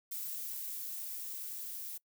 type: noise with level ramp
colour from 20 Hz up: violet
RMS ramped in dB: -40 to -43 dBFS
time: 0.11-1.98 s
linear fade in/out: 10 ms
effects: noise-tail reverb RT60 0.1 s tail -23 dB re dry